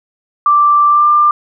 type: tone with pitch glide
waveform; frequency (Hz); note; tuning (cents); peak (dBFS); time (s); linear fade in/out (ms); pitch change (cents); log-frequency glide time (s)
sine; 1174.7 to 1191.8; D6 to D6; 0 to +25; -6; 0.46-1.31; 2; +25; 0.89-1.07
effects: none